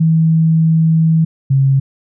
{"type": "tone pair in turn", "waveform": "sine", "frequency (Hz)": [161.5, 135.8], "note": ["E3", "C#3"], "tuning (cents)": [-35, -35], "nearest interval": "minor third", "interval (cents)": 300, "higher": "first", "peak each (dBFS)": -8, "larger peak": "neither", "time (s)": [[0, 1.25], [1.5, 1.8]], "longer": "first", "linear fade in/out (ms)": 10, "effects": []}